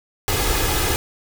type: noise with comb filter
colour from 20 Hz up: pink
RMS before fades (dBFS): -20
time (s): 0.28-0.96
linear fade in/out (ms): 0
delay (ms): 2.4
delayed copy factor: +0.6
effects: none